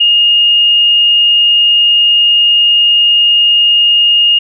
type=tone; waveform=sine; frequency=2845 Hz; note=F7; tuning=31 cents sharp; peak=-5 dBFS; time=0-4.39 s; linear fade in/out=10 ms; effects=none